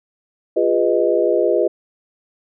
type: chord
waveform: sine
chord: F half-diminished seventh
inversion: none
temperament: equal with one note detuned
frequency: 349.2 / 407.9 / 493.9 / 622.3 Hz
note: F4 / Ab4 / Cb5 / Eb5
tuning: 0 / -31 / 0 / 0 cents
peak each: -19 dBFS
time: 0.56-1.68 s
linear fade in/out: 10 ms
effects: none